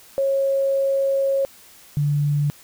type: tone pair in turn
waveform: sine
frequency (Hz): 546 / 145.71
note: C#5 / D3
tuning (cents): -26 / -13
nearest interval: octave + major seventh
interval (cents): 2287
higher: first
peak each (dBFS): -17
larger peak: neither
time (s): 0.18-1.45 / 1.97-2.5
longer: first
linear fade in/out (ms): 0
effects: white hiss -48 dBFS RMS until 2.63 s

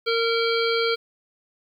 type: harmonic tone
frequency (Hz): 460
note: A#4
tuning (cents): -23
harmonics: 1 / 3 / 5 / 7 / 9 / 10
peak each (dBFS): -22 / -27 / -29 / -30 / -32 / -32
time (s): 0.06-0.96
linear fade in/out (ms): 20
effects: 9-bit

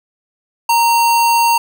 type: tone with sample-and-hold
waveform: sine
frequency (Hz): 932.3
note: A#5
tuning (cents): 0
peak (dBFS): -9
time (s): 0.69-1.58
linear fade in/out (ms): 5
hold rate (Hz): 3675
effects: none

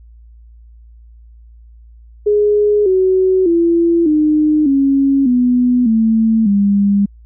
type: tone with pitch steps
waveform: sine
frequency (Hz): 416.2 / 375.1 / 338.1 / 304.7 / 274.6 / 247.5 / 223 / 201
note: G#4 / F#4 / E4 / D#4 / C#4 / B3 / A3 / G3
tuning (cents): +4 / +24 / +44 / -36 / -16 / +4 / +23 / +44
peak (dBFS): -9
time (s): 2.26-7.06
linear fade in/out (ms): 10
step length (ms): 600
effects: added 57 Hz sine -38 dBFS peak until 7.25 s

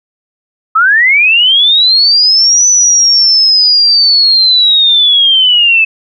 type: linear two-way sweep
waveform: sine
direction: up then down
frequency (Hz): 1255 to 6010 to 2599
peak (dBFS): -4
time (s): 0.75-5.85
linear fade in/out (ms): 10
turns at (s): 2.67
effects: none

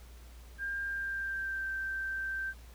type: tone with pitch glide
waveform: sine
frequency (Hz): 1600 to 1563.5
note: G6 to G6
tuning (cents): +35 to -5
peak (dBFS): -33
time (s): 0.58-2.54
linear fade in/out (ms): 50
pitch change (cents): -40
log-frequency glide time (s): 0.82-1.66
effects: added 59 Hz sine -49 dBFS peak until 2.74 s + pink hiss -59 dBFS RMS until 2.74 s

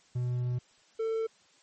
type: tone pair in turn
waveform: triangle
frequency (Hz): 123.47 / 447.2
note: B2 / A4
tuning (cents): 0 / +28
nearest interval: octave + minor seventh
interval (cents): 2228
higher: second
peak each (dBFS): -26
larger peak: neither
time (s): 0.15-0.59 / 0.99-1.27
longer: first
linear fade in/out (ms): 10
effects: white hiss -63 dBFS RMS until 1.62 s + MP3 32 kbps

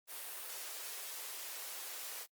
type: high-pass noise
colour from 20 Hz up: white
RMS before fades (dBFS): -45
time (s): 0.07-2.27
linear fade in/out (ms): 50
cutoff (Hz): 390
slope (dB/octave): 24
effects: noise-tail reverb RT60 0.1 s tail -26 dB re dry + Opus 32 kbps

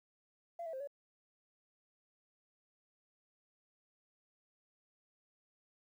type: tone with pitch steps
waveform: sine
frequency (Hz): 682 / 652 / 527 / 566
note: F5 / E5 / C5 / C#5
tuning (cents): -41 / -19 / +12 / +36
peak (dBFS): -39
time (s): 0.59-0.874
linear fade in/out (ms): 5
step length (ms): 71
effects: tanh soft clip ceiling -36 dBFS + 12-bit

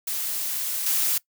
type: noise with level steps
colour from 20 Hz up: blue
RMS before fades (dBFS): -28 / -23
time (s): 0.07-1.18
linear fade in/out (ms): 5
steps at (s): 0.86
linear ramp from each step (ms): 5
effects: noise-tail reverb RT60 0.1 s tail -21 dB re dry

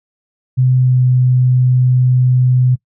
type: tone with pitch glide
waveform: sine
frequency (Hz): 128 to 126.6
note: C3 to B2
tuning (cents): -38 to +43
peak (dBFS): -8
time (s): 0.57-2.76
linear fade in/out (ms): 20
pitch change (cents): -19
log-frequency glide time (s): 0.75-1.02
effects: noise-tail reverb RT60 0.1 s tail -22 dB re dry

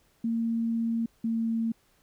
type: tone pair in turn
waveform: sine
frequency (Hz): 229.2 / 227.1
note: A#3 / A#3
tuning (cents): -29 / -45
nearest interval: unison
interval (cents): 16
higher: first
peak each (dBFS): -25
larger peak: neither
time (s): 0.24-1.06 / 1.24-1.72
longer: first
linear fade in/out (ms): 5
effects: pink hiss -66 dBFS RMS until 2.02 s

